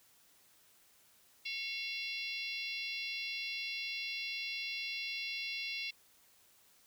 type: harmonic tone with a mistuned harmonic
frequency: 684 Hz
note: F5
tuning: 36 cents flat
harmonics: 3 / 4 / 5 / 6 / 7 / 8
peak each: -43 / -41 / -46 / -46 / -47 / -51 dBFS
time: 1.45-5.91 s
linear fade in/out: 10 ms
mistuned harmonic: 3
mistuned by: +110 cents
effects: white hiss -66 dBFS RMS until 6.86 s